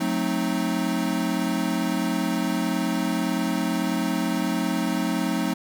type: chord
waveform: square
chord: F# diminished seventh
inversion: none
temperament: equal with one note detuned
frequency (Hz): 182.03 / 220 / 261.6 / 311.1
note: F#3 / A3 / C4 / Eb4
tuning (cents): -28 / 0 / 0 / 0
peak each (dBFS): -29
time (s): 0-5.54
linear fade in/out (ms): 10
effects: none